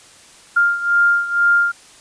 sine beating tone pair, 1400 / 1402.1 Hz, F6 / F6, +4 / +6 cents, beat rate 2.1 Hz, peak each -14 / -18 dBFS, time 0.56-1.72 s, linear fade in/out 10 ms, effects white hiss -45 dBFS RMS until 2 s + resampled to 22050 Hz

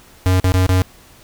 square tone with dropouts, 92.5 Hz, F#2, in tune, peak -12 dBFS, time 0.26-0.82 s, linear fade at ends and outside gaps 0 ms, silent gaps 0.399-0.443 / 0.52-0.541 / 0.665-0.692 s, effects pink hiss -46 dBFS RMS until 1.23 s

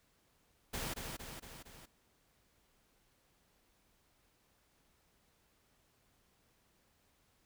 pink noise with echo, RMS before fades -40 dBFS, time 0.73-0.94 s, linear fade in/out 10 ms, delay 230 ms, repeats 4, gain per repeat -4 dB, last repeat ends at 1.86 s, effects pink hiss -73 dBFS RMS until 7.45 s

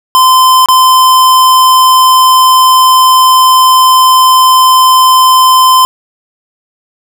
square tone with dropouts, 1030 Hz, C6, 28 cents flat, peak -3 dBFS, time 0.15-5.85 s, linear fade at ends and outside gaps 0 ms, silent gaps 0.659-0.686 s, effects none

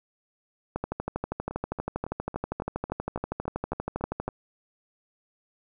two click trains, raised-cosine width 1 ms, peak -15 / -23 dBFS, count 45 / 11, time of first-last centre 0.76-4.28 / 1.51-4.288 s, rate 12.5 / 3.6 Hz, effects none

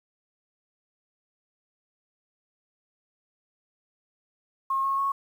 sine tone with pitch steps, 1078 / 1089.3 / 1100.7 Hz, C#6 / C#6 / C#6, -49 / -31 / -13 cents, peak -23 dBFS, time 4.7-5.12 s, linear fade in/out 5 ms, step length 140 ms, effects 9-bit

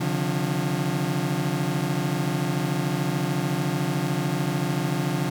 30% pulse tone cluster, 136.7 / 150.3 / 177.1 Hz, C#3 / D3 / F3, -24 / +40 / +24 cents, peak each -25 dBFS, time 0-5.3 s, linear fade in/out 10 ms, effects none

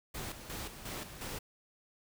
pink noise with tremolo, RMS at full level -41 dBFS, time 0.14-1.39 s, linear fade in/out 10 ms, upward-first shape square, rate 2.8 Hz, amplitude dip 60%, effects none

